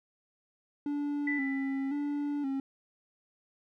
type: tone with vibrato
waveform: triangle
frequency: 280 Hz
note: C#4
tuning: 18 cents sharp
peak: -28 dBFS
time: 0.86-2.6 s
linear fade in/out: 2 ms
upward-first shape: square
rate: 0.95 Hz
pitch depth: 59 cents each way
type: tone with exponential decay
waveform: sine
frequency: 1988 Hz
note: B6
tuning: 11 cents sharp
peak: -29 dBFS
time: 1.27-2.38 s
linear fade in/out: 5 ms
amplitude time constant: 240 ms
effects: none